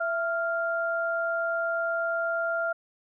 sine tone pair together, 666 / 1394.2 Hz, E5 / F6, +18 / -3 cents, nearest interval octave + minor second, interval 1279 cents, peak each -28 dBFS, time 0-2.73 s, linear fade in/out 10 ms, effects none

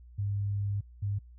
sine tone pair in turn, 101.1 / 101.1 Hz, G#2 / G#2, -46 / -46 cents, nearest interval unison, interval 0 cents, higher neither, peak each -28 dBFS, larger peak neither, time 0.18-0.81 / 1.02-1.19 s, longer first, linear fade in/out 10 ms, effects added 60 Hz sine -49 dBFS peak until 1.38 s

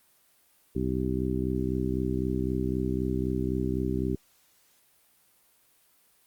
harmonic tone, 63.9 Hz, C2, 40 cents flat, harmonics 1 / 2 / 3 / 4 / 5 / 6, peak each -33 / -33 / -33 / -33 / -33 / -33 dBFS, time 0.75-4.16 s, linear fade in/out 10 ms, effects white hiss -64 dBFS RMS until 6.26 s + Opus 32 kbps

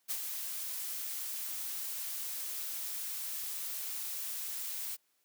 blue noise with ADSR envelope, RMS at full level -34 dBFS, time 0.08-4.97 s, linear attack 30 ms, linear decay 60 ms, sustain -5 dB, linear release 30 ms, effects white hiss -75 dBFS RMS until 5.24 s + high-pass 200 Hz 12 dB/octave

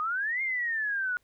sine exponential two-way sweep, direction up then down, 1211 to 2145 to 1441 Hz, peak -27 dBFS, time 0-1.17 s, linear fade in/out 0 ms, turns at 0.42 s, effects pink hiss -71 dBFS RMS until 1.23 s

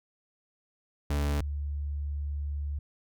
40% pulse / sine tone pair in turn, 72.3 / 72.3 Hz, D2 / D2, -27 / -27 cents, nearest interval unison, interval 0 cents, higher neither, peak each -25 / -30 dBFS, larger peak first, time 1.1-1.41 / 1.41-2.79 s, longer second, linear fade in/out 5 ms, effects none

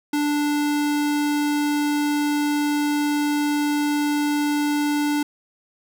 square tone, 293.7 Hz, D4, in tune, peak -20 dBFS, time 0.13-5.23 s, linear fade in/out 5 ms, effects none

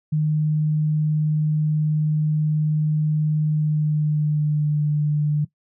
sine tone with pitch glide, 153.1 to 149.17 Hz, D#3 to D3, -28 to +27 cents, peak -17 dBFS, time 0.12-5.45 s, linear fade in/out 10 ms, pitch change -45 cents, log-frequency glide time 3.46-4.83 s, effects noise-tail reverb RT60 0.1 s tail -18 dB re dry

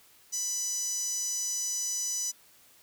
sawtooth tone with high-pass filter, 992 Hz, B5, 7 cents sharp, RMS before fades -32 dBFS, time 0.32-2.32 s, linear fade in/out 20 ms, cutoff 6200 Hz, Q 9.8, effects white hiss -59 dBFS RMS until 2.82 s

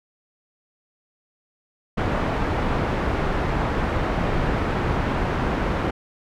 pink low-pass noise, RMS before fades -23 dBFS, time 1.97-5.91 s, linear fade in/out 10 ms, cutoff 1600 Hz, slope 12 dB/octave, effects none

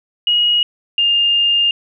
sine tone pair in turn, 2891 / 2814 Hz, F#7 / F7, -41 / +12 cents, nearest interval unison, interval 47 cents, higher first, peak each -11 dBFS, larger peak neither, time 0.27-0.63 / 0.98-1.71 s, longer second, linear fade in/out 2 ms, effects none

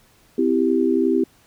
sine chord, C major, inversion none, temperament equal with one note detuned, 258.3 / 329.6 / 392 Hz, C4 / E4 / G4, -22 / 0 / 0 cents, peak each -20 dBFS, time 0.38-1.24 s, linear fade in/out 5 ms, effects pink hiss -56 dBFS RMS until 1.46 s

